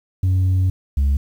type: tone pair in turn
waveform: sine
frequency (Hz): 93 / 69.52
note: F#2 / C#2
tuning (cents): +9 / +6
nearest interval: perfect fourth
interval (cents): 503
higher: first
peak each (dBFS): -11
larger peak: neither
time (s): 0.23-0.7 / 0.97-1.17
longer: first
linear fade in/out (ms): 5
effects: tanh soft clip ceiling -13 dBFS + 8-bit